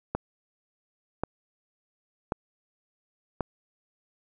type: click train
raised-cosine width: 1 ms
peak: -13 dBFS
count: 4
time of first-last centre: 0.15-3.407 s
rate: 0.921 Hz
effects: none